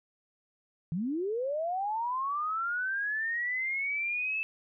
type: linear sweep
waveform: sine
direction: up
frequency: 151.3 to 2637 Hz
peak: -29 dBFS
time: 0.92-4.43 s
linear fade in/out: 0 ms
effects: none